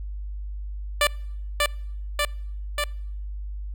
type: tone with echo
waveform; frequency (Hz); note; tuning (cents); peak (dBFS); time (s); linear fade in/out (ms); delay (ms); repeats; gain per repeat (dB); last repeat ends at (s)
10% pulse; 587; D5; -1; -9; 1.01-1.07; 2; 590; 3; -2; 2.84
effects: noise-tail reverb RT60 0.8 s tail -26 dB re dry + added 50 Hz sine -30 dBFS peak until 3.74 s